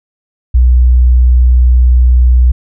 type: tone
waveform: sine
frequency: 61.74 Hz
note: B1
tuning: in tune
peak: -3 dBFS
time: 0.54-2.52 s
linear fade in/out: 10 ms
effects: none